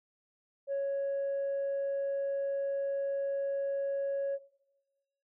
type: tone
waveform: sine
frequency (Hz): 554.4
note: C#5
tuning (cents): 0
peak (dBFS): -28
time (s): 0.67-4.39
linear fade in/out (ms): 50
effects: noise-tail reverb RT60 1.0 s tail -18 dB re dry + tanh soft clip ceiling -28 dBFS